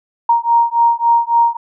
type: beating tone pair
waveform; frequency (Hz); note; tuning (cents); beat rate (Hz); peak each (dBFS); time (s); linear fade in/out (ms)
sine; 933 / 936.6; A#5 / A#5; +1 / +8; 3.6; -13; 0.29-1.57; 5
effects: none

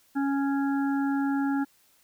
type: harmonic tone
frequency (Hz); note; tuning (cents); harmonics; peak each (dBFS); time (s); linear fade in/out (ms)
277.2; C#4; 0; 1 / 3 / 5 / 6; -24 / -34 / -38 / -40; 0.15-1.65; 20
effects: white hiss -63 dBFS RMS until 2.03 s

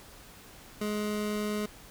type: tone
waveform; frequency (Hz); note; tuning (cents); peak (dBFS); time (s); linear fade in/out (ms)
25% pulse; 210; G#3; +19; -26; 0.81-1.66; 5
effects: pink hiss -51 dBFS RMS until 1.9 s

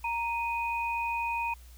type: tone pair together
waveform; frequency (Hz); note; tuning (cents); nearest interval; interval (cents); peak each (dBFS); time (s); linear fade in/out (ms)
sine; 932.3 / 2489; A#5 / D#7; 0 / 0; octave + perfect fourth; 1700; -30 / -33; 0.04-1.54; 5
effects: added 60 Hz sine -48 dBFS peak until 1.77 s + white hiss -59 dBFS RMS until 1.77 s

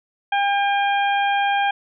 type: harmonic tone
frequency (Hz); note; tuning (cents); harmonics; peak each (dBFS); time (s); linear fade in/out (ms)
803; G5; +41; 1 / 2 / 3 / 4; -18 / -24 / -28 / -30; 0.32-1.71; 5
effects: none

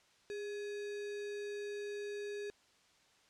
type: tone with sample-and-hold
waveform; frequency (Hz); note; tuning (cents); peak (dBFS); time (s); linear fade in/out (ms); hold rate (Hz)
sine; 410; G#4; -22; -39; 0.3-2.5; 0; 2100
effects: white hiss -68 dBFS RMS until 3.29 s + low-pass 6000 Hz 12 dB/octave

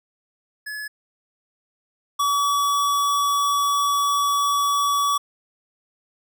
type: tone pair in turn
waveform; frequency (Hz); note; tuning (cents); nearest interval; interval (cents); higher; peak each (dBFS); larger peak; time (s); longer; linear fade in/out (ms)
square; 1704 / 1139.8; G#6 / C#6; +44 / +48; perfect fifth; 696; first; -30 / -19; second; 0.66-0.88 / 2.19-5.18; second; 10
effects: none

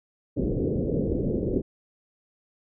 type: low-pass noise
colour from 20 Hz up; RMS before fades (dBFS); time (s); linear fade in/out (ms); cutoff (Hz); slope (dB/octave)
white; -26; 0.36-1.62; 20; 490; 48
effects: none

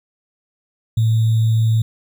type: tone with sample-and-hold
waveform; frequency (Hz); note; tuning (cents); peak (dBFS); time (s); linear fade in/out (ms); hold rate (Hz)
sine; 111.7; A2; +27; -12; 0.97-1.82; 5; 3675
effects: none

